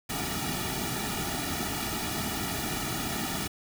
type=noise with comb filter; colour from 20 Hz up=pink; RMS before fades=-32 dBFS; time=0.09-3.48 s; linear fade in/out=10 ms; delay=1.9 ms; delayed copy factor=-1; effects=none